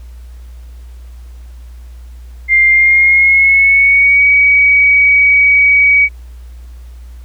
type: tone with pitch glide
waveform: sine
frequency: 2100 to 2264 Hz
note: C7 to C#7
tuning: +6 to +36 cents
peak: -5 dBFS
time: 2.48-6.09 s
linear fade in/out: 50 ms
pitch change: +130 cents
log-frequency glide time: 2.67-4.26 s
effects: added 60 Hz sine -29 dBFS peak until 7.24 s + pink hiss -50 dBFS RMS until 7.24 s